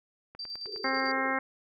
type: click train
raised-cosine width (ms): 0.5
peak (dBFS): -32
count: 8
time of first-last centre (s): 0.35-1.069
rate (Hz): 9.73
type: tone with tremolo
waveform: sine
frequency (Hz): 4682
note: D8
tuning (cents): -6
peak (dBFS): -35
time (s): 0.39-1.12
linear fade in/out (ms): 5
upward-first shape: square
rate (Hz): 9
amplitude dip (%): 50
type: band-pass noise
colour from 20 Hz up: white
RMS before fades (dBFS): -44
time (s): 0.66-1.35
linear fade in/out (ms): 10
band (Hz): 370 to 440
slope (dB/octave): 96
type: harmonic tone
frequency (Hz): 265.7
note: C4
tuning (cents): +27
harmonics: 1 / 2 / 3 / 4 / 5 / 6 / 7 / 8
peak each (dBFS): -35 / -35 / -35 / -35 / -35 / -35 / -35 / -35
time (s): 0.84-1.39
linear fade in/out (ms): 5
effects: none